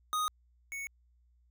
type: tone pair in turn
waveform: square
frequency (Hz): 1244 / 2217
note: D#6 / C#7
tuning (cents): -1 / 0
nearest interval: minor seventh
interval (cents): 1001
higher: second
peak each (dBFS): -30 / -38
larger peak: first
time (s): 0.13-0.28 / 0.72-0.87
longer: neither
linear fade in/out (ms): 0
effects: added 60 Hz sine -64 dBFS peak until 1.5 s